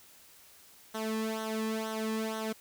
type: tone with flanger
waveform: sawtooth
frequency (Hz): 220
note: A3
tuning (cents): 0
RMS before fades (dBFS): -34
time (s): 0.94-2.53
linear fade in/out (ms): 10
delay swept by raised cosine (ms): 0.41 to 1.41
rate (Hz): 2.1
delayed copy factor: -0.75
effects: white hiss -57 dBFS RMS until 2.6 s